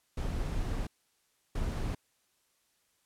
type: noise bursts at uneven times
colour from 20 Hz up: brown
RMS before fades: -33 dBFS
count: 2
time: 0.17-0.87 / 1.55-1.95 s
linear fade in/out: 5 ms
effects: white hiss -73 dBFS RMS until 3.05 s + low-pass 12000 Hz 12 dB/octave